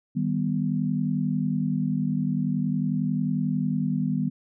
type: chord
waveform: sine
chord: Eb augmented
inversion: none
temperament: equal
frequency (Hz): 155.56 / 196 / 246.9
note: Eb3 / G3 / B3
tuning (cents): 0 / 0 / 0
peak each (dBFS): -27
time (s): 0.15-4.3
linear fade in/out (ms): 20
effects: none